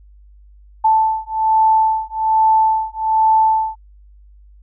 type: beating tone pair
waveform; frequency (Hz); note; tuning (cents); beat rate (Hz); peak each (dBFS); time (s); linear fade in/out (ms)
sine; 879 / 880.2; A5 / A5; -2 / 0; 1.2; -15; 0.84-3.76; 10
effects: added 50 Hz sine -42 dBFS peak until 4.62 s